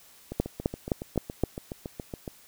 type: two click trains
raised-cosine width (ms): 2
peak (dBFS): -21 / -10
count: 15 / 5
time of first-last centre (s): 0.32-2.278 / 0.4-1.436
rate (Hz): 7.15 / 3.86
effects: white hiss -55 dBFS RMS until 2.47 s